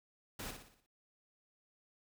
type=noise with echo; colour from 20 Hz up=pink; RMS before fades=-44 dBFS; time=0.39-0.51 s; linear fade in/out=5 ms; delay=59 ms; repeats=6; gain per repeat=-6 dB; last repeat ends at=0.864 s; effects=none